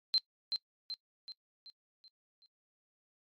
sine tone with echo, 4115 Hz, C8, 30 cents flat, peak -25 dBFS, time 0.14-0.18 s, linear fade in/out 0 ms, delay 380 ms, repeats 6, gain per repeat -6 dB, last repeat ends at 2.46 s, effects noise-tail reverb RT60 0.1 s tail -21 dB re dry + MP3 96 kbps

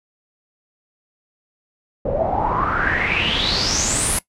pink noise with low-pass filter sweep, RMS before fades -20 dBFS, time 2.05-4.19 s, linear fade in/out 5 ms, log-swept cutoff 510 to 11000 Hz, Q 8.1, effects noise-tail reverb RT60 0.1 s tail -19 dB re dry

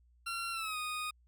20% pulse tone with pitch glide, 1368 to 1240.1 Hz, F6 to D#6, -36 to -6 cents, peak -31 dBFS, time 0.26-1.11 s, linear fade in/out 10 ms, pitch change -170 cents, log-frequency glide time 0.52-0.77 s, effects added 60 Hz sine -63 dBFS peak until 1.27 s

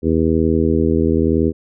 harmonic tone, 80.8 Hz, E2, 34 cents flat, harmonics 1 / 2 / 3 / 4 / 5 / 6, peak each -20 / -22 / -18 / -19 / -19 / -24 dBFS, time 0.02-1.53 s, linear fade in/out 50 ms, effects none

